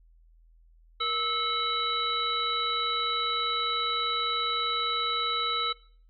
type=harmonic tone with a mistuned harmonic; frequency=435 Hz; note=A4; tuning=20 cents flat; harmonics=1 / 3 / 5 / 7 / 9; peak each=-39 / -29 / -37 / -38 / -30 dBFS; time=1-5.73 s; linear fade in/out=10 ms; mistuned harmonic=1; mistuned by=+140 cents; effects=noise-tail reverb RT60 0.5 s tail -20 dB re dry + added 41 Hz sine -55 dBFS peak until 6.09 s